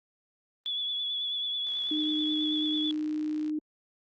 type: tone with vibrato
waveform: sine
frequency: 3417 Hz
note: G#7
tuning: 49 cents sharp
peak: -29 dBFS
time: 0.66-2.91 s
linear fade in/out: 0 ms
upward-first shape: sine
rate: 9.2 Hz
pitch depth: 29 cents each way
type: click train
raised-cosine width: 0.2 ms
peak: -34 dBFS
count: 110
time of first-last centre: 1.67-3.496 s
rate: 59.7 Hz
type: tone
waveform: sine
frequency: 305.6 Hz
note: D#4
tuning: 31 cents flat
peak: -28 dBFS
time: 1.91-3.59 s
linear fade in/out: 5 ms
effects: Opus 24 kbps